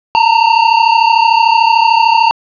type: tone pair together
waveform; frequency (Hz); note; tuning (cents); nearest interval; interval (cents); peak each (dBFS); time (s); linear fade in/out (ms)
square; 897 / 930.4; A5 / A#5; +33 / -4; minor second; 63; -10; 0.15-2.31; 0
effects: resampled to 11025 Hz + 7-bit